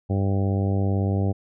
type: harmonic tone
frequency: 98 Hz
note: G2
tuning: in tune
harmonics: 1 / 2 / 3 / 4 / 5 / 6 / 7 / 8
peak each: -21 / -27 / -31 / -33 / -35 / -37 / -38 / -39 dBFS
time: 0.09-1.33 s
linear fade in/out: 20 ms
effects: none